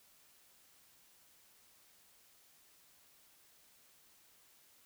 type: silence
effects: white hiss -66 dBFS RMS until 4.85 s